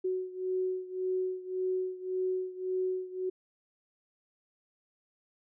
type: beating tone pair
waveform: sine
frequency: 370.5 / 372.3 Hz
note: F#4 / F#4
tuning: +2 / +11 cents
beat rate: 1.8 Hz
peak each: -32 / -35 dBFS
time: 0.04-3.3 s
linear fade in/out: 10 ms
effects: none